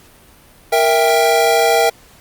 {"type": "chord", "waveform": "square", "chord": "E diminished", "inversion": "second", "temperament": "equal with one note detuned", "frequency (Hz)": [466.2, 659.3, 792.6], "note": ["Bb4", "E5", "G5"], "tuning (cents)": [0, 0, 19], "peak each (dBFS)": -16, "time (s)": [0.72, 1.9], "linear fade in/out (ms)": 10, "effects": ["pink hiss -46 dBFS RMS until 2.2 s", "Opus 48 kbps"]}